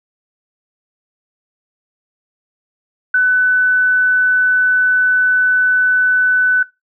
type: tone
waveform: sine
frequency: 1500 Hz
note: F#6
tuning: 23 cents sharp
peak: -9 dBFS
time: 3.14-6.63 s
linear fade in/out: 5 ms
effects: noise-tail reverb RT60 0.2 s tail -20 dB re dry